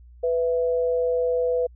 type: tone pair together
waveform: sine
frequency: 496.7 / 663 Hz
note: B4 / E5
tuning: +10 / +10 cents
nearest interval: perfect fourth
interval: 500 cents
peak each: -20 / -30 dBFS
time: 0.23-1.67 s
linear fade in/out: 10 ms
effects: added 60 Hz sine -45 dBFS peak until 1.75 s